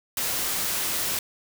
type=noise; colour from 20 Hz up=white; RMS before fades=-27 dBFS; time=0.17-1.19 s; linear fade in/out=2 ms; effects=none